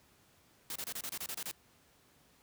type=noise bursts; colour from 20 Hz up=white; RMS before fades=-40 dBFS; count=10; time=0.7-1.513 s; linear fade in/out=2 ms; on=57 ms; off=27 ms; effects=pink hiss -66 dBFS RMS until 2.42 s + high-pass 60 Hz 12 dB/octave